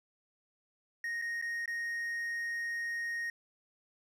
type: tone with dropouts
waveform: triangle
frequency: 1864.7 Hz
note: A#6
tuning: in tune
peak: -32 dBFS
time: 1.04-3.3 s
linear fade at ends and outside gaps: 2 ms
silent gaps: 1.216-1.221 / 1.415-1.423 / 1.658-1.677 s
effects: none